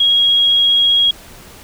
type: tone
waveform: sine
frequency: 3295 Hz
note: G#7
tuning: 14 cents flat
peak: -9 dBFS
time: 0-1.11 s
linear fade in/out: 5 ms
effects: pink hiss -39 dBFS RMS until 1.63 s